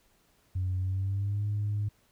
sine tone with pitch glide, 92.4 to 103.72 Hz, F#2 to G#2, -2 to -2 cents, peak -26 dBFS, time 0.55-1.89 s, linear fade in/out 10 ms, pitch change +200 cents, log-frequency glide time 0.78-1.44 s, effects tanh soft clip ceiling -24 dBFS + pink hiss -67 dBFS RMS until 2.11 s

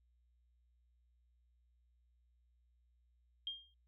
sine tone with exponential decay, 3212 Hz, G7, 41 cents sharp, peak -36 dBFS, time 3.47-3.74 s, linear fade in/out 1 ms, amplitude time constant 57 ms, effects added 60 Hz sine -70 dBFS peak until 3.87 s

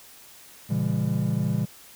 triangle chord, A# diminished seventh, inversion none, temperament just, 116.54 / 139.85 / 167.82 / 201.4 Hz, A#2 / C#3 / E3 / G3, 0 / +16 / +31 / +47 cents, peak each -26 dBFS, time 0.69-1.66 s, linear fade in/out 20 ms, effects white hiss -49 dBFS RMS until 1.95 s

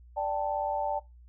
sine chord, D suspended fourth, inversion none, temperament just, 587.3 / 783.1 / 881 Hz, D5 / G5 / A5, 0 / -2 / +2 cents, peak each -32 dBFS, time 0.16-1 s, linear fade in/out 20 ms, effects noise-tail reverb RT60 0.2 s tail -18 dB re dry + added 60 Hz sine -50 dBFS peak until 1.28 s

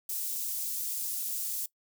white high-pass noise, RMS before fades -34 dBFS, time 0.09-1.66 s, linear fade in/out 5 ms, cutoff 7300 Hz, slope 12 dB/octave, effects noise-tail reverb RT60 0.1 s tail -21 dB re dry

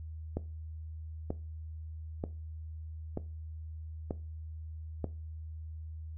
click train, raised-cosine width 2 ms, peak -20 dBFS, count 6, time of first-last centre 0.37-5.043 s, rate 1.07 Hz, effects noise-tail reverb RT60 0.3 s tail -17 dB re dry + added 79 Hz sine -40 dBFS peak until 6.17 s

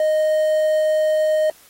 triangle tone with quantisation, 620 Hz, D#5, 6 cents flat, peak -13 dBFS, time 0-1.5 s, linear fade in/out 2 ms, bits 7, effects white hiss -50 dBFS RMS until 1.69 s + AAC 48 kbps

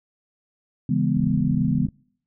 sine chord, C# minor seventh, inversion none, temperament equal with one note detuned, 138.59 / 164.81 / 204.2 / 246.9 Hz, C#3 / E3 / G#3 / B3, 0 / 0 / -29 / 0 cents, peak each -24 dBFS, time 0.89-1.87 s, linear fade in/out 5 ms
click train, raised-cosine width 5 ms, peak -22 dBFS, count 22, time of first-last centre 1.17-1.887 s, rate 29.3 Hz
effects noise-tail reverb RT60 0.6 s tail -26 dB re dry

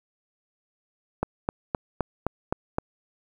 click train, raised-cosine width 1 ms, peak -10 dBFS, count 7, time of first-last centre 1.23-2.784 s, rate 3.86 Hz, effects 8-bit

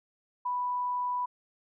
sine tone, 987.8 Hz, B5, in tune, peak -28 dBFS, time 0.45-1.26 s, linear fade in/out 10 ms, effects none

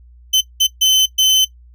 30% pulse tone bursts at uneven times, 3057 Hz, G7, 44 cents flat, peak -7 dBFS, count 4, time 0.33-0.41 / 0.6-0.67 / 0.81-1.06 / 1.18-1.45 s, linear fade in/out 10 ms, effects noise-tail reverb RT60 0.1 s tail -17 dB re dry + added 60 Hz sine -41 dBFS peak until 1.74 s

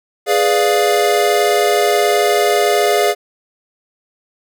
square chord, G# diminished seventh, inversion none, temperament equal, 415.3 / 493.9 / 587.3 / 698.5 Hz, G#4 / B4 / D5 / F5, 0 / 0 / 0 / 0 cents, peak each -16 / -22 / -19 / -17 dBFS, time 0.26-3.15 s, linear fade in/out 50 ms, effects none

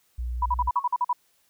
sine tone, 60.3 Hz, B1, 41 cents flat, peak -27 dBFS, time 0.18-0.7 s, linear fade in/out 10 ms
sine tone bursts, 981 Hz, B5, 12 cents flat, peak -20 dBFS, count 9, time 0.42-1.13 s, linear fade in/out 5 ms, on 38 ms, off 46 ms
sine tone with exponential decay, 1100 Hz, C#6, 14 cents flat, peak -21 dBFS, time 0.76-0.91 s, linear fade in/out 2 ms, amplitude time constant 31 ms
effects white hiss -66 dBFS RMS until 1.49 s

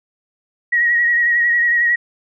sine tone with vibrato, 1900 Hz, A#6, 33 cents sharp, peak -12 dBFS, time 0.72-1.96 s, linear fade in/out 10 ms, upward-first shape sine, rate 11 Hz, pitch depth 32 cents each way, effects none

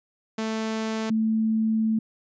sawtooth / sine tone pair in turn, 220.7 / 220.7 Hz, A3 / A3, +5 / +5 cents, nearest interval unison, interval 0 cents, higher neither, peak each -22 / -20 dBFS, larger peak second, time 0.38-1.1 / 1.1-1.99 s, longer second, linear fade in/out 5 ms, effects resampled to 16000 Hz

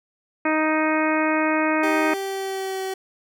harmonic tone, 311.8 Hz, D#4, 4 cents sharp, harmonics 1 / 2 / 3 / 4 / 5 / 6 / 7 / 8, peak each -22 / -25 / -27 / -28 / -29 / -30 / -30 / -31 dBFS, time 0.45-2.14 s, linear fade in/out 5 ms
30% pulse tone with pitch glide, 392 to 381.1 Hz, G4 to G4, 0 to -49 cents, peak -23 dBFS, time 1.83-2.94 s, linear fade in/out 5 ms, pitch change -49 cents, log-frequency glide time 2.06-2.82 s
effects none

